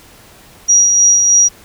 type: tone with tremolo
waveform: sine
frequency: 5750 Hz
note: F8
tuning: 50 cents sharp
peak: -5 dBFS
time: 0.68-1.49 s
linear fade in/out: 20 ms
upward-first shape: sine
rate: 3.2 Hz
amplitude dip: 35%
effects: pink hiss -42 dBFS RMS until 1.64 s